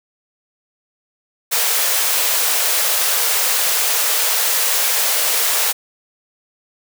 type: high-pass noise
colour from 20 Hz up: white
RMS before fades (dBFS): -17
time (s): 1.51-5.73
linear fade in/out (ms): 20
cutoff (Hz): 420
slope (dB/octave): 96
effects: none